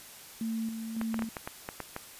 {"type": "tone with tremolo", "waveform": "sine", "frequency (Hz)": 224.5, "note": "A3", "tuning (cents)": 35, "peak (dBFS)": -30, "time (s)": [0.41, 1.29], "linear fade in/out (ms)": 2, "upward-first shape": "square", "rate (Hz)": 1.8, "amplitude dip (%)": 45}
{"type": "clicks", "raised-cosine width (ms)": 0.5, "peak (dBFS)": -20, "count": 9, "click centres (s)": [1.014, 1.143, 1.192, 1.222, 1.368, 1.475, 1.689, 1.803, 1.964]}
{"effects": ["white hiss -49 dBFS RMS until 2.19 s", "resampled to 32000 Hz"]}